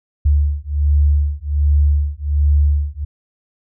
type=beating tone pair; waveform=sine; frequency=72.3 / 73.6 Hz; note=D2 / D2; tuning=-27 / +4 cents; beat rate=1.3 Hz; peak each=-15 dBFS; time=0.25-3.05 s; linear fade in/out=10 ms; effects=none